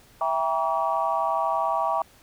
sine chord, E diminished seventh, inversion none, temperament just, 659.3 / 791.1 / 949.3 / 1139.2 Hz, E5 / G5 / Bb5 / Db6, 0 / +16 / +31 / +47 cents, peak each -27 dBFS, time 0.21-2.02 s, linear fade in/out 2 ms, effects tanh soft clip ceiling -11 dBFS + pink hiss -55 dBFS RMS until 2.22 s

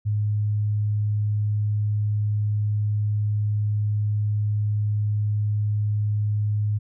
sine tone, 104.9 Hz, G#2, 18 cents sharp, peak -20 dBFS, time 0.05-6.79 s, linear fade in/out 20 ms, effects none

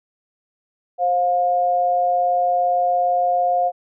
sine tone pair together, 528 / 710.5 Hz, C5 / F5, +16 / +30 cents, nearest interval perfect fourth, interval 514 cents, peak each -23 / -16 dBFS, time 0.98-3.72 s, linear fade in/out 50 ms, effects none

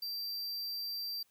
square tone, 4699 Hz, D8, in tune, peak -37 dBFS, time 0.02-1.23 s, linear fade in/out 5 ms, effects white hiss -72 dBFS RMS until 1.3 s

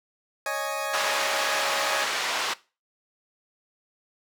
20% pulse chord, C# suspended second, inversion none, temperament equal, 554.4 / 622.3 / 830.6 Hz, C#5 / D#5 / G#5, 0 / 0 / 0 cents, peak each -27 dBFS, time 0.46-2.04 s, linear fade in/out 2 ms
pink band-pass noise, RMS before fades -28 dBFS, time 0.93-2.54 s, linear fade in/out 10 ms, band 830 to 5400 Hz, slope 12 dB/octave
effects noise-tail reverb RT60 0.3 s tail -19 dB re dry

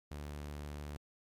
sawtooth tone, 73.42 Hz, D2, in tune, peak -38 dBFS, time 0.11-0.97 s, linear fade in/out 5 ms, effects MP3 96 kbps

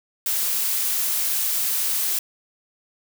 blue noise, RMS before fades -23 dBFS, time 0.26-2.19 s, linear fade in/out 2 ms, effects none

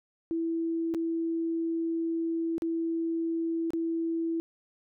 sine tone with dropouts, 330 Hz, E4, 2 cents sharp, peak -27 dBFS, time 0.31-4.4 s, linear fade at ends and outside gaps 0 ms, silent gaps 0.94-0.947 / 2.581-2.621 / 3.705-3.734 s, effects none

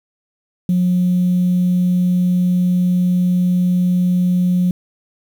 sine tone, 180 Hz, F#3, 47 cents flat, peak -11 dBFS, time 0.69-4.71 s, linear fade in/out 2 ms, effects tanh soft clip ceiling -8 dBFS + 7-bit

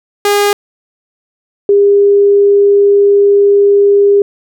sawtooth / sine tone pair in turn, 408.6 / 403.4 Hz, G#4 / G4, -28 / +50 cents, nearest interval unison, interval 22 cents, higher first, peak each -4 dBFS, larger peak neither, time 0.25-0.53 / 1.69-4.22 s, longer second, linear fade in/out 2 ms, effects none

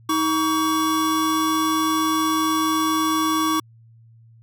square tone pair together, 316.3 / 1132 Hz, D#4 / C#6, +29 / +36 cents, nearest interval octave + minor seventh, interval 2207 cents, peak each -22 dBFS, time 0.09-3.6 s, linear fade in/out 5 ms, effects added 114 Hz sine -47 dBFS peak until 4.42 s

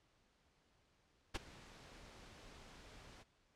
pink noise with ADSR envelope, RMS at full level -38 dBFS, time 1.34-3.24 s, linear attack 17 ms, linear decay 18 ms, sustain -20 dB, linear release 26 ms, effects pink hiss -75 dBFS RMS until 3.55 s + low-pass 6000 Hz 12 dB/octave

